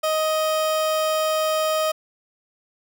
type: tone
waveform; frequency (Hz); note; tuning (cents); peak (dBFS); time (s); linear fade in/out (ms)
30% pulse; 626; D#5; +10; -17; 0.03-1.92; 10
effects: none